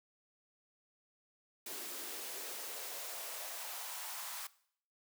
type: noise with high-pass filter sweep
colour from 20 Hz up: white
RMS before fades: -44 dBFS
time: 1.66-4.47 s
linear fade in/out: 5 ms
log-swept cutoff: 290 to 1000 Hz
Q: 2.3
effects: noise-tail reverb RT60 0.6 s tail -19 dB re dry